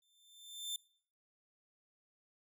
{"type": "tone with exponential growth", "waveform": "sawtooth", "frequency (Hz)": 3558, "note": "A7", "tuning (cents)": 19, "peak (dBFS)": -33, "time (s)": [0.02, 0.76], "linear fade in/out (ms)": 2, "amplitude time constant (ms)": 160, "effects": ["noise-tail reverb RT60 0.6 s tail -23 dB re dry"]}